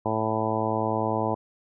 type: harmonic tone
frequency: 110 Hz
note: A2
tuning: in tune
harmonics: 1 / 2 / 3 / 4 / 5 / 6 / 7 / 8 / 9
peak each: -32 / -32 / -32 / -32 / -32 / -32 / -32 / -32 / -32 dBFS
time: 0.05-1.35 s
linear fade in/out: 10 ms
effects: none